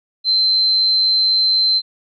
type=tone; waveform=sine; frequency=4098 Hz; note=C8; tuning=37 cents flat; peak=-12 dBFS; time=0.24-1.82 s; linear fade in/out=50 ms; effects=none